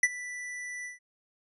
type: tone with ADSR envelope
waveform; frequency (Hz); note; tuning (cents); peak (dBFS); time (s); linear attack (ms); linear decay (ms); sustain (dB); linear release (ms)
square; 1975.5; B6; 0; -18; 0.03-0.99; 4; 41; -19; 140
effects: resampled to 24000 Hz